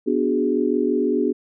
sine chord, G# half-diminished seventh, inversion first, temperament equal, 246.9 / 293.7 / 370 / 415.3 Hz, B3 / D4 / F#4 / G#4, 0 / 0 / 0 / 0 cents, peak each -23 dBFS, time 0.06-1.33 s, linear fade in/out 20 ms, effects none

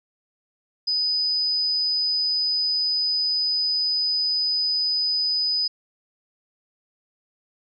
sine tone, 4991 Hz, D#8, 5 cents sharp, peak -20 dBFS, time 0.87-5.68 s, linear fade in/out 10 ms, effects none

